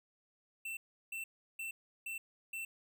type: tone bursts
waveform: square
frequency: 2684 Hz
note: E7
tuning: 31 cents sharp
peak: -40 dBFS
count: 5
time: 0.65-2.65 s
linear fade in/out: 5 ms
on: 120 ms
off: 350 ms
effects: none